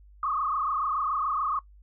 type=tone with frequency modulation; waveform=sine; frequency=1174.7 Hz; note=D6; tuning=in tune; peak=-25 dBFS; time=0.23-1.59 s; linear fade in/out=2 ms; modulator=27 Hz; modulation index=3.4; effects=noise-tail reverb RT60 0.1 s tail -19 dB re dry + added 50 Hz sine -50 dBFS peak until 1.82 s